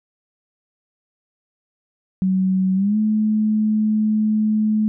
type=tone with pitch glide; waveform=sine; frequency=188.2 to 214.9 Hz; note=F#3 to A3; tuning=+30 to -41 cents; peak=-15 dBFS; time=2.22-4.88 s; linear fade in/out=0 ms; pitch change=+229 cents; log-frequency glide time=2.75-2.97 s; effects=none